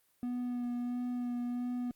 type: tone with vibrato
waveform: triangle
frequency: 244.4 Hz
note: B3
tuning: 18 cents flat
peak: -31 dBFS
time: 0.23-1.91 s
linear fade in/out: 0 ms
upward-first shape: sine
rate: 1.5 Hz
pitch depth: 15 cents each way
effects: white hiss -72 dBFS RMS until 1.95 s + Opus 32 kbps